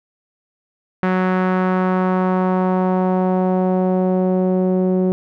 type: tone with low-pass filter sweep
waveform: sawtooth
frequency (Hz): 185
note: F#3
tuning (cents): 0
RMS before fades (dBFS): -17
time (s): 1.03-5.12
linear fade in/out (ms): 0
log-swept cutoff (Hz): 1700 to 440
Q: 1.6
effects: none